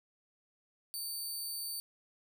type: tone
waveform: 15% pulse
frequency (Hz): 4575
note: D8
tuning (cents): -46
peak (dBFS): -31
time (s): 0.94-1.8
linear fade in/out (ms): 0
effects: none